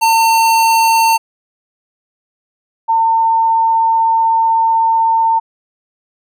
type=tone pair in turn; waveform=square / sine; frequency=904 / 904 Hz; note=A5 / A5; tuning=+47 / +47 cents; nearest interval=unison; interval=0 cents; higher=neither; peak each=-9 dBFS; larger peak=neither; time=0.01-1.18 / 2.88-5.4 s; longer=second; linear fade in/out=20 ms; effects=none